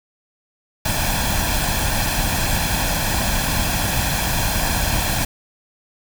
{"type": "noise with comb filter", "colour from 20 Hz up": "pink", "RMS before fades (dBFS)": -20, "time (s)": [0.85, 5.25], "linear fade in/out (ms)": 5, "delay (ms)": 1.2, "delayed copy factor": 0.65, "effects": []}